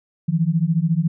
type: beating tone pair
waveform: sine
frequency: 157.7 / 171.7 Hz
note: D#3 / F3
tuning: +24 / -29 cents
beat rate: 14 Hz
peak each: -19 dBFS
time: 0.28-1.08 s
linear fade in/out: 10 ms
effects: none